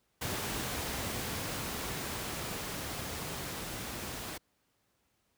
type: noise with level ramp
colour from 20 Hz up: pink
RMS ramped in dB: -35 to -40 dBFS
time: 0.21-4.38 s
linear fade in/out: 10 ms
effects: pink hiss -75 dBFS RMS until 5.37 s + high-pass 60 Hz 12 dB/octave